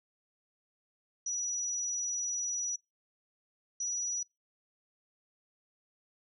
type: tone bursts at uneven times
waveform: sine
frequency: 5860 Hz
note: F#8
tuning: 18 cents flat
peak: -32 dBFS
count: 2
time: 1.26-2.76 / 3.8-4.23 s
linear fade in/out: 5 ms
effects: noise-tail reverb RT60 0.2 s tail -25 dB re dry